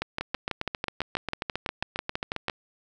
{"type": "two click trains", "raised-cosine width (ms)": 0.3, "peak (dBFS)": [-12, -13], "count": [16, 18], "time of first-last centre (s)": [[0.02, 2.483], [0.21, 2.498]], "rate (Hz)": [6.09, 7.43], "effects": []}